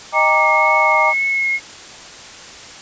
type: chord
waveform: sine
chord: Eb major seventh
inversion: none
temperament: equal with one note detuned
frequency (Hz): 622.3 / 800 / 932.3 / 1174.7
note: Eb5 / G5 / Bb5 / D6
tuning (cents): 0 / +35 / 0 / 0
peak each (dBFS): -19 / -20 / -17 / -18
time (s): 0.12-1.14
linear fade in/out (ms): 50
type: tone with vibrato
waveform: sine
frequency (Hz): 2176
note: C#7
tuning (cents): -33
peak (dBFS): -15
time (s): 0.13-1.6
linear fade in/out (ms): 50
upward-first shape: triangle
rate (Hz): 2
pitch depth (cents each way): 17
effects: white hiss -36 dBFS RMS until 2.81 s + resampled to 16000 Hz